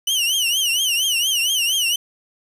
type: tone with vibrato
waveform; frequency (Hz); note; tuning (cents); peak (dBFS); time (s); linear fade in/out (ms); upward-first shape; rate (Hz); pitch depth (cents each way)
sawtooth; 2960; F#7; 0; -14; 0.07-1.96; 5; triangle; 4.3; 170
effects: resampled to 32000 Hz + 7-bit